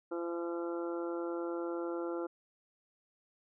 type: harmonic tone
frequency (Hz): 170.6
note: F3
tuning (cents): -40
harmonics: 2 / 3 / 4 / 5 / 6 / 7 / 8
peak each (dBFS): -36 / -40 / -50 / -49 / -53 / -53 / -47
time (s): 0.11-2.27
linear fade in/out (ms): 10
effects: none